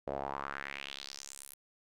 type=tone with band-pass filter sweep; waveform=sawtooth; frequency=69.3 Hz; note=C#2; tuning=in tune; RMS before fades=-42 dBFS; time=0.07-1.54 s; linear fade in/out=5 ms; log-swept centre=550 to 12000 Hz; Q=3.2; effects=none